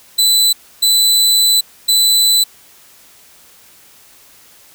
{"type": "tone bursts at uneven times", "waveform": "sawtooth", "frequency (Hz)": 3997, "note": "B7", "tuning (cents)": 20, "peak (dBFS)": -6, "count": 3, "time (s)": [[0.18, 0.53], [0.82, 1.61], [1.88, 2.44]], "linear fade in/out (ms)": 10, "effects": ["white hiss -45 dBFS RMS until 4.74 s"]}